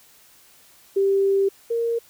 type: tone pair in turn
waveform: sine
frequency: 392.5 / 464.9 Hz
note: G4 / A#4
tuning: +2 / -5 cents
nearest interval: minor third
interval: 293 cents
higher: second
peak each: -16 / -20 dBFS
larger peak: first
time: 0.96-1.49 / 1.7-1.99 s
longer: first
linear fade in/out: 10 ms
effects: white hiss -53 dBFS RMS until 2.09 s